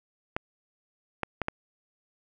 clicks, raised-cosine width 0.5 ms, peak -13 dBFS, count 4, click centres 0.365 / 1.233 / 1.417 / 1.484 s, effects none

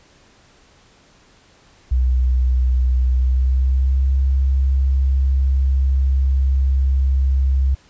sine tone with pitch glide, 63 to 66.71 Hz, B1 to C2, +35 to +34 cents, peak -13 dBFS, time 1.91-7.75 s, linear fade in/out 10 ms, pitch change +99 cents, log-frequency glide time 3.09-4.12 s, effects pink hiss -52 dBFS RMS until 7.89 s + resampled to 16000 Hz

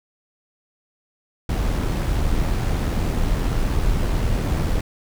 brown noise with amplitude modulation, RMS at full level -19 dBFS, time 1.49-4.81 s, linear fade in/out 5 ms, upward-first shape sine, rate 81.5 Hz, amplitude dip 35%, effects none

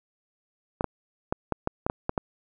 clicks, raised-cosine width 1 ms, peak -11 dBFS, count 9, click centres 0.809 / 0.843 / 1.325 / 1.523 / 1.674 / 1.865 / 1.899 / 2.094 / 2.178 s, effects none

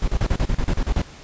brown noise bursts, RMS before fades -19 dBFS, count 11, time 0.02-1.018 s, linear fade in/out 2 ms, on 58 ms, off 36 ms, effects pink hiss -43 dBFS RMS until 1.23 s + resampled to 16000 Hz

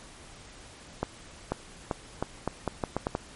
accelerating click train, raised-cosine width 1 ms, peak -13 dBFS, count 10, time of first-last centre 1.03-3.151 s, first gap 490 ms, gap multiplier 0.8, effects pink hiss -49 dBFS RMS until 3.35 s + MP3 48 kbps

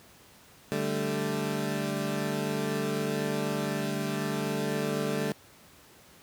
20% pulse chord, D suspended fourth, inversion none, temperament equal, 146.83 / 196 / 220 Hz, D3 / G3 / A3, 0 / 0 / 0 cents, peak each -28 dBFS, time 0.72-5.32 s, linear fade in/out 0 ms, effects pink hiss -55 dBFS RMS until 6.22 s + high-pass 80 Hz 12 dB/octave

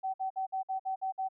sine tone bursts, 763 Hz, G5, 47 cents flat, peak -30 dBFS, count 8, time 0.03-1.288 s, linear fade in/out 20 ms, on 110 ms, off 54 ms, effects none

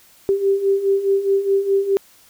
sine beating tone pair, 390 / 394.8 Hz, G4 / G4, -9 / +12 cents, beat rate 4.8 Hz, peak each -21 / -16 dBFS, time 0.29-1.97 s, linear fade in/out 0 ms, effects white hiss -51 dBFS RMS until 2.29 s

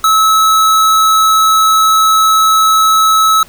square tone, 1297 Hz, E6, 28 cents flat, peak -7 dBFS, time 0.04-3.43 s, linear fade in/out 2 ms, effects pink hiss -40 dBFS RMS until 3.48 s

